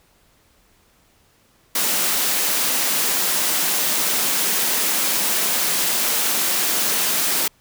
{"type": "high-pass noise", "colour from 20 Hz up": "white", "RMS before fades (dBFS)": -20, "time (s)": [1.75, 7.48], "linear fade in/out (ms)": 5, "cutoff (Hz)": 160, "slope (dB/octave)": 48, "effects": ["pink hiss -58 dBFS RMS until 7.6 s"]}